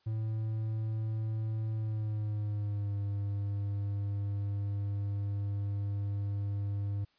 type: tone with pitch glide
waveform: triangle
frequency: 110 to 100.87 Hz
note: A2 to G2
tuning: 0 to +50 cents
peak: -29 dBFS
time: 0.06-7.05 s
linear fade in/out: 10 ms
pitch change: -150 cents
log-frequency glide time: 1.74-2.96 s
effects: white hiss -71 dBFS RMS until 7.18 s + resampled to 11025 Hz